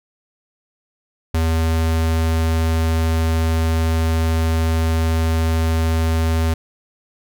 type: tone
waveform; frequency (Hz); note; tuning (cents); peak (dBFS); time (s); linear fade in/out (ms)
square; 81.2; E2; -26; -16; 1.34-6.54; 5
effects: none